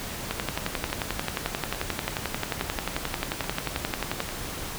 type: two click trains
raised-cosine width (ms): 0.3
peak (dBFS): -18 / -10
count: 5 / 45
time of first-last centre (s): 0.9-4.29 / 0.31-4.204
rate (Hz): 1.18 / 11.3
effects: pink hiss -35 dBFS RMS until 4.78 s

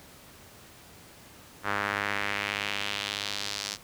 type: tone with band-pass filter sweep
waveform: sawtooth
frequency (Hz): 101.7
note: G#2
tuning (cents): -36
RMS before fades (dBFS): -32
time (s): 1.63-3.78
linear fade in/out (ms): 50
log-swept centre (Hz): 1400 to 5300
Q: 1.8
effects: pink hiss -51 dBFS RMS until 3.83 s + high-pass 60 Hz 12 dB/octave

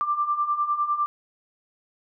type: beating tone pair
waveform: sine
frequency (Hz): 1174.7 / 1184.6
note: D6 / D6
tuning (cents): 0 / +15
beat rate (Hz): 9.9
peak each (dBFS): -28 / -23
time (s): 0.01-1.06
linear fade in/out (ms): 0
effects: none

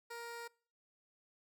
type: tone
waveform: 15% pulse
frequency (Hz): 469.1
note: A#4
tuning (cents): +11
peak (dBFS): -38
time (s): 0.1-0.48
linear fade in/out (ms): 10
effects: noise-tail reverb RT60 0.5 s tail -26 dB re dry

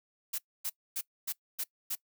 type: noise bursts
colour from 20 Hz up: blue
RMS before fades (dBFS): -34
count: 6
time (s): 0.33-1.954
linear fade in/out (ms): 10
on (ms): 54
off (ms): 260
effects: noise-tail reverb RT60 0.1 s tail -22 dB re dry

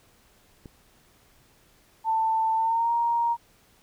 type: click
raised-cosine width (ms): 3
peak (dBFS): -29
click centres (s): 0.658
type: tone with pitch glide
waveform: sine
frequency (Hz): 890 to 936.9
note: A5 to A#5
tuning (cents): +20 to +8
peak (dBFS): -21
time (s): 2.04-3.37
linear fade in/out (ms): 50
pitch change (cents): +88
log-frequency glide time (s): 2.56-2.92
effects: pink hiss -60 dBFS RMS until 3.82 s

